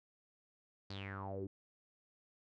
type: tone with low-pass filter sweep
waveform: sawtooth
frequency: 98 Hz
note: G2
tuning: in tune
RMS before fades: -44 dBFS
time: 0.9-1.47 s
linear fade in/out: 5 ms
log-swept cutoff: 4700 to 310 Hz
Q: 8.7
effects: none